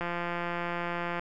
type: click train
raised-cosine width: 0.5 ms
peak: -18 dBFS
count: 206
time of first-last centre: 0.01-1.195 s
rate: 173 Hz
effects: none